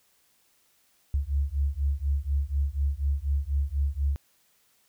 sine beating tone pair, 68.4 / 72.5 Hz, C#2 / D2, -23 / -22 cents, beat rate 4.1 Hz, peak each -27 / -27 dBFS, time 1.14-4.16 s, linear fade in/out 0 ms, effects white hiss -66 dBFS RMS until 4.88 s

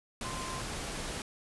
sine tone in noise, 1040 Hz, C6, 11 cents flat, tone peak -41 dBFS, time 0.24-0.61 s, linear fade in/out 2 ms, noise pink, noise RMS -38 dBFS, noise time 0.21-1.22 s, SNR -6 dB, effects resampled to 24000 Hz

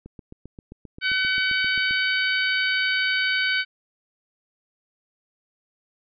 click train, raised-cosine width 3 ms, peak -27 dBFS, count 15, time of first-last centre 0.06-1.909 s, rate 7.57 Hz
harmonic tone, 756 Hz, F#5, 37 cents sharp, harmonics 2 / 3 / 4 / 5 / 6, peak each -23 / -26 / -28 / -33 / -31 dBFS, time 1.01-3.65 s, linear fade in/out 50 ms
effects none

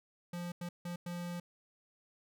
square tone bursts at uneven times, 174.61 Hz, F3, in tune, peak -39 dBFS, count 4, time 0.33-0.52 / 0.61-0.69 / 0.85-0.96 / 1.06-1.4 s, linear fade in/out 5 ms, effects none

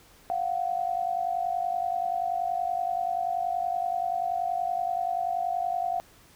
sine tone pair together, 698.5 / 749 Hz, F5 / F#5, 0 / +21 cents, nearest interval minor second, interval 121 cents, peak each -28 / -29 dBFS, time 0.3-6 s, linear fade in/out 0 ms, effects pink hiss -56 dBFS RMS until 6.35 s

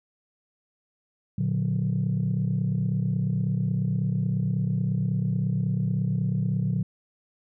sine chord, Bb augmented, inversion none, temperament just, 116.54 / 145.68 / 182.1 Hz, Bb2 / D3 / F#3, 0 / -14 / -27 cents, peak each -26 dBFS, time 1.38-6.83 s, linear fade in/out 5 ms, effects tanh soft clip ceiling -17 dBFS

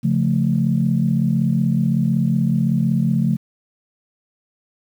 sine chord, Db augmented, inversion none, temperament equal, 138.59 / 174.61 / 220 Hz, Db3 / F3 / A3, 0 / 0 / 0 cents, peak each -19 dBFS, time 0.03-3.37 s, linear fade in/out 20 ms, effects tanh soft clip ceiling -5 dBFS + 8-bit

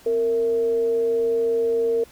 sine tone with frequency modulation, 460.5 Hz, A#4, 21 cents flat, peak -18 dBFS, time 0.06-2.04 s, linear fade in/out 5 ms, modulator 201 Hz, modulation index 0.21, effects pink hiss -50 dBFS RMS until 2.11 s

